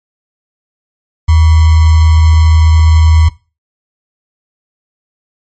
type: tone with sample-and-hold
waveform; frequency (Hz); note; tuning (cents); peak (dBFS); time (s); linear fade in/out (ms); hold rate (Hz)
sine; 79.9; D#2; +47; -3; 1.28-3.29; 10; 1050
effects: noise-tail reverb RT60 0.3 s tail -19 dB re dry + MP3 32 kbps